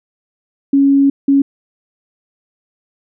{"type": "tone bursts at uneven times", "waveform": "sine", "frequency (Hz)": 277.2, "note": "C#4", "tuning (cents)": 0, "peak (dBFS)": -7, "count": 2, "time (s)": [[0.73, 1.1], [1.28, 1.42]], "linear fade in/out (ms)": 5, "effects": []}